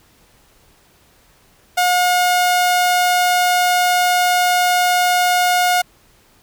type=tone; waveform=sawtooth; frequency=719 Hz; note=F#5; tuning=50 cents flat; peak=-9 dBFS; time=1.77-5.82 s; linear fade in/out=10 ms; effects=pink hiss -53 dBFS RMS until 6.42 s